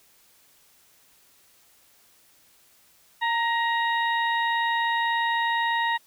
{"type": "harmonic tone with a mistuned harmonic", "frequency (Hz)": 943, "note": "A#5", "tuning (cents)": 20, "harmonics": [1, 2, 3, 4], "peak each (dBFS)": [-24, -26, -37, -34], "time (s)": [3.21, 5.98], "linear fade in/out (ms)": 20, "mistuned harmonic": 1, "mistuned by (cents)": -35, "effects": ["white hiss -59 dBFS RMS until 6.06 s"]}